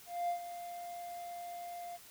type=tone with ADSR envelope; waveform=triangle; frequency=698.5 Hz; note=F5; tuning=in tune; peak=-28 dBFS; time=0.06-1.98 s; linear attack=230 ms; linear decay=96 ms; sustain=-12 dB; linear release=30 ms; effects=tanh soft clip ceiling -25 dBFS + white hiss -56 dBFS RMS until 2.1 s